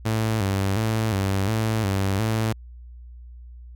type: tone with vibrato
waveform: sawtooth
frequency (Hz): 103.83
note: G#2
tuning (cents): 0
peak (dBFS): -17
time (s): 0.05-2.53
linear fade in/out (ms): 10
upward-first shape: square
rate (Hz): 1.4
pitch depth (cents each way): 110
effects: added 60 Hz sine -39 dBFS peak until 3.75 s